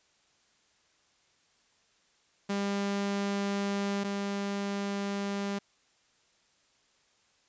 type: tone pair in turn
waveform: sawtooth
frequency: 200.1 / 200.1 Hz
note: G3 / G3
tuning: +36 / +36 cents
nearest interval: unison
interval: 0 cents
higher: neither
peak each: -25 / -27 dBFS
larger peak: first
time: 2.49-4.04 / 4.04-5.59 s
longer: neither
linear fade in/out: 10 ms
effects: white hiss -68 dBFS RMS until 7.48 s + resampled to 16000 Hz